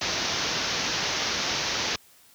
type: low-pass noise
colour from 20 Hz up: white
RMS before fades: -28 dBFS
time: 0.01-1.96 s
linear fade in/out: 5 ms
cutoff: 6300 Hz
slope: 96 dB/octave
effects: white hiss -56 dBFS RMS until 2.34 s + high-pass 60 Hz 12 dB/octave